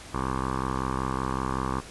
10% pulse tone with low-pass filter, 65.3 Hz, C2, 3 cents flat, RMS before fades -29 dBFS, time 0.13-1.81 s, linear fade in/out 20 ms, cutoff 1200 Hz, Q 7.3, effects pink hiss -44 dBFS RMS until 1.9 s + resampled to 24000 Hz

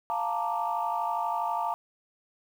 sine chord, Bb major seventh, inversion second, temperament equal, 698.5 / 880 / 932.3 / 1174.7 Hz, F5 / A5 / Bb5 / D6, 0 / 0 / 0 / 0 cents, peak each -32 / -31 / -31 / -34 dBFS, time 0.1-1.74 s, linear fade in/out 0 ms, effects tanh soft clip ceiling -18 dBFS + 9-bit

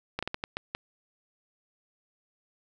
slowing click train, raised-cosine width 0.3 ms, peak -15 dBFS, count 7, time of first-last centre 0.19-0.75 s, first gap 36 ms, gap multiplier 1.38, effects none

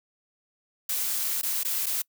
blue noise with dropouts, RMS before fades -28 dBFS, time 0.89-2.02 s, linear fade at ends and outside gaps 5 ms, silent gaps 1.415-1.431 / 1.634-1.648 / 1.86-1.865 s, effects noise-tail reverb RT60 0.1 s tail -25 dB re dry

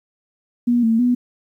sine tone with pitch steps, 240.7 / 225.8 / 245.6 Hz, B3 / A3 / B3, -44 / +45 / -9 cents, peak -13 dBFS, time 0.67-1.15 s, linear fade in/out 10 ms, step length 160 ms, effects 9-bit

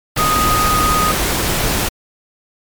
sine tone in noise, 1244.5 Hz, D#6, in tune, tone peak -14 dBFS, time 0.18-1.12 s, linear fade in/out 10 ms, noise pink, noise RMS -17 dBFS, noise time 0.16-1.89 s, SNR 0 dB, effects MP3 96 kbps

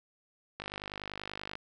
click train, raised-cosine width 0.3 ms, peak -22 dBFS, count 49, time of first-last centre 0.6-1.554 s, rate 50.3 Hz, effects none

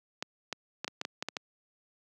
clicks, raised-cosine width 0.2 ms, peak -16 dBFS, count 9, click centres 0.225 / 0.527 / 0.845 / 0.879 / 1.014 / 1.051 / 1.225 / 1.286 / 1.368 s, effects high-pass 200 Hz 12 dB/octave

